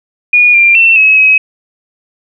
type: tone with pitch steps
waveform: sine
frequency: 2445 / 2383 / 2692 / 2568 / 2548 Hz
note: D#7 / D7 / E7 / E7 / D#7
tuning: -31 / +25 / +36 / -46 / +41 cents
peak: -3 dBFS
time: 0.33-1.38 s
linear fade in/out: 5 ms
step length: 210 ms
effects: none